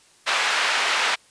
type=band-pass noise; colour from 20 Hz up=white; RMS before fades=-22 dBFS; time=0.26-1.16 s; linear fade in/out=20 ms; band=820 to 2700 Hz; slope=12 dB/octave; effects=white hiss -55 dBFS RMS until 1.3 s + resampled to 22050 Hz